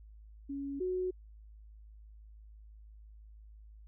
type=tone pair in turn; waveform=sine; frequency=278.6 / 367.7 Hz; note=C#4 / F#4; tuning=+9 / -11 cents; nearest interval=perfect fourth; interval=480 cents; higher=second; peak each=-36 / -31 dBFS; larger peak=second; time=0.49-0.8 / 0.8-1.11 s; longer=neither; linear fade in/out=10 ms; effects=added 53 Hz sine -51 dBFS peak until 3.87 s